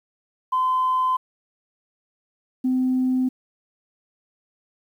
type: tone pair in turn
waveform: sine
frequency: 1026 / 256.5 Hz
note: C6 / C4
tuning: -34 / -34 cents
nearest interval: 2 octaves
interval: 2400 cents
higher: first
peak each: -17 dBFS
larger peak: neither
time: 0.52-1.17 / 2.64-3.29 s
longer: neither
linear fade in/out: 10 ms
effects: tanh soft clip ceiling -14 dBFS + 9-bit